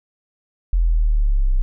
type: linear sweep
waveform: sine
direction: down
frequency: 43.24 to 30.88 Hz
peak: -13 dBFS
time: 0.73-1.62 s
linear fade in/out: 0 ms
effects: none